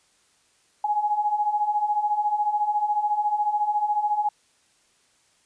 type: beating tone pair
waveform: sine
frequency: 826 / 840 Hz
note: G#5 / G#5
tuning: -10 / +19 cents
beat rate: 14 Hz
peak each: -27 / -22 dBFS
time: 0.84-4.29 s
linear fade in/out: 5 ms
effects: white hiss -63 dBFS RMS until 5.45 s + resampled to 22050 Hz